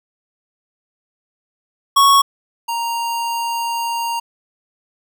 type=tone pair in turn; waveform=square; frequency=1108.7 / 932.3 Hz; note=C#6 / A#5; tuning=0 / 0 cents; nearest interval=minor third; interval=300 cents; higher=first; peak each=-9 / -20 dBFS; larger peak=first; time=1.96-2.22 / 2.68-4.2 s; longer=second; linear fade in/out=10 ms; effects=none